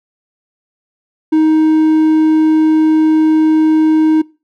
triangle tone, 313.6 Hz, D#4, 14 cents sharp, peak -5 dBFS, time 1.32-4.22 s, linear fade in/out 10 ms, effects noise-tail reverb RT60 0.3 s tail -22 dB re dry

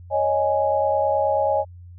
sine chord, C# suspended second, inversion none, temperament just, 554.4 / 623.7 / 831.5 Hz, C#5 / D#5 / G#5, 0 / +4 / +2 cents, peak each -22 dBFS, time 0.1-1.65 s, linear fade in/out 50 ms, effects added 88 Hz sine -39 dBFS peak until 1.98 s

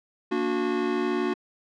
square chord, Bb augmented, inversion none, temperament just, 233.1 / 291.4 / 364.2 Hz, Bb3 / D4 / F#4, 0 / -13 / -27 cents, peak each -31 / -30 / -27 dBFS, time 0.31-1.34 s, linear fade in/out 10 ms, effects low-pass 3000 Hz 12 dB/octave

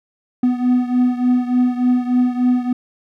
triangle beating tone pair, 247.7 / 251.1 Hz, B3 / B3, +5 / +29 cents, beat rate 3.4 Hz, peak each -13 / -17 dBFS, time 0.43-2.73 s, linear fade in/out 5 ms, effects none

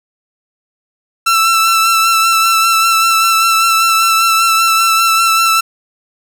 sawtooth tone with vibrato, 1334 Hz, E6, 20 cents sharp, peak -5 dBFS, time 1.26-5.61 s, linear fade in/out 10 ms, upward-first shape sine, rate 5.1 Hz, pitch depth 22 cents each way, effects none

